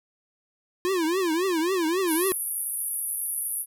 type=tone with vibrato; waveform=square; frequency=348.5 Hz; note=F4; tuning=4 cents flat; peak=-23 dBFS; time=0.85-2.32 s; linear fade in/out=0 ms; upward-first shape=triangle; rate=3.7 Hz; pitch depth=220 cents each way
type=band-pass noise; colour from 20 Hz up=white; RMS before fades=-30 dBFS; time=2.06-3.66 s; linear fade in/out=50 ms; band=9800 to 12000 Hz; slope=96 dB/octave
effects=none